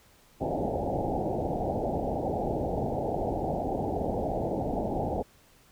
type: low-pass noise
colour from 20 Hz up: white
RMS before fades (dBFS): -30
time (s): 0.4-5.23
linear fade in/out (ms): 20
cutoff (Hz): 830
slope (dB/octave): 96
effects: pink hiss -60 dBFS RMS until 5.71 s